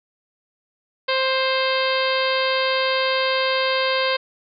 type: harmonic tone with a mistuned harmonic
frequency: 525 Hz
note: C5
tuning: 6 cents sharp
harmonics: 1 / 2 / 3 / 4 / 5 / 6 / 7 / 8 / 9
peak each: -22 / -25 / -27 / -28 / -29 / -30 / -30 / -31 / -32 dBFS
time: 1.08-4.17 s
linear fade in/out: 10 ms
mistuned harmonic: 7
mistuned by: +19 cents
effects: none